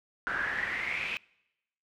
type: noise with band-pass filter sweep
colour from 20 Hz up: brown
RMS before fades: -33 dBFS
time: 0.27-1.17 s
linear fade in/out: 0 ms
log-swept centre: 1500 to 2600 Hz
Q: 7.8
effects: noise-tail reverb RT60 0.9 s tail -25 dB re dry